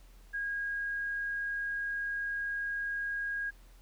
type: tone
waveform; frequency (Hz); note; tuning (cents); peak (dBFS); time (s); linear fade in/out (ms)
sine; 1635; G#6; -28; -32; 0.33-3.51; 20
effects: added 41 Hz sine -53 dBFS peak until 3.81 s + pink hiss -64 dBFS RMS until 3.81 s